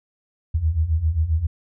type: beating tone pair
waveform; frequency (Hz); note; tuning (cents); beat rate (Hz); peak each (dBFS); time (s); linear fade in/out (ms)
sine; 75.3 / 82.8; D2 / E2; +44 / +8; 7.5; -23 / -19; 0.54-1.47; 10
effects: none